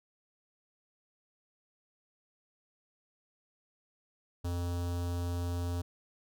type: tone with notch filter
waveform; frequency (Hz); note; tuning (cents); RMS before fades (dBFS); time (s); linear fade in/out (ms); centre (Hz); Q
square; 87.31; F2; 0; -34; 4.44-5.82; 10; 2100; 1.1
effects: none